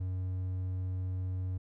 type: tone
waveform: triangle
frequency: 92.5 Hz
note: F#2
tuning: in tune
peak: -30 dBFS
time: 0-1.58 s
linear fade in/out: 10 ms
effects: none